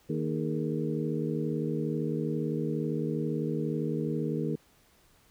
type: harmonic tone with a mistuned harmonic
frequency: 77.78 Hz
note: D#2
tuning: in tune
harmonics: 2 / 3 / 4 / 5 / 6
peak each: -32 / -34 / -35 / -36 / -37 dBFS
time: 0.09-4.56 s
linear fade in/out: 10 ms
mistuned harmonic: 5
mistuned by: +110 cents
effects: pink hiss -63 dBFS RMS until 5.3 s